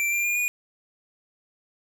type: tone with pitch steps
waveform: square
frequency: 2349 / 2382 / 2415 / 2449 Hz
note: D7 / D7 / D7 / D#7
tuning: 0 / +24 / +48 / -28 cents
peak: -23 dBFS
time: 0-0.48 s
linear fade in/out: 0 ms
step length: 120 ms
effects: 10-bit